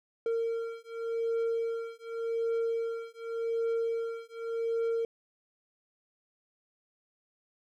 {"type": "beating tone pair", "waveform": "triangle", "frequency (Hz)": [458.5, 459.37], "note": ["A#4", "A#4"], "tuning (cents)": [-29, -25], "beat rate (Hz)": 0.87, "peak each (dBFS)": -31, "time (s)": [0.26, 5.05], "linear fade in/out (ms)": 2, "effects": []}